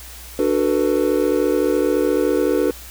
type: chord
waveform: triangle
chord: B minor seventh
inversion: first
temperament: just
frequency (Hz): 296.3 / 370.4 / 444.5 / 493.9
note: D4 / F#4 / A4 / B4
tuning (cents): +15 / +2 / +18 / 0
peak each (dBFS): -19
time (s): 0.39-2.71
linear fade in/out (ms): 2
effects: added 60 Hz sine -39 dBFS peak until 2.9 s + white hiss -39 dBFS RMS until 2.9 s